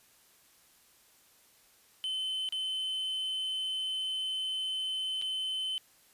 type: tone with dropouts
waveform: triangle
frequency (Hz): 3057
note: G7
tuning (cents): -44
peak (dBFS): -30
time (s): 2.04-5.78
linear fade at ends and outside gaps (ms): 0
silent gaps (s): 2.489-2.524 / 5.215-5.222
effects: white hiss -63 dBFS RMS until 6.13 s + resampled to 32000 Hz